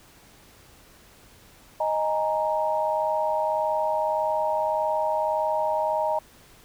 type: chord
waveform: sine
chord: D# suspended fourth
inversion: none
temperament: equal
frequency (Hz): 622.3 / 830.6 / 932.3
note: D#5 / G#5 / A#5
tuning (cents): 0 / 0 / 0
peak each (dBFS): -25 / -29 / -26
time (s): 1.8-6.19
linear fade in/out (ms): 5
effects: pink hiss -53 dBFS RMS until 6.64 s